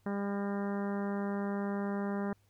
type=harmonic tone with a mistuned harmonic; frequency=200.5 Hz; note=G3; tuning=39 cents sharp; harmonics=1 / 2 / 3 / 4 / 5 / 6 / 7 / 8 / 9; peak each=-33 / -39 / -43 / -45 / -47 / -49 / -50 / -51 / -52 dBFS; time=0.06-2.33 s; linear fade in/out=2 ms; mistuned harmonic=9; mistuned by=+32 cents; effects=added 100 Hz sine -67 dBFS peak until 2.49 s + pink hiss -73 dBFS RMS until 2.49 s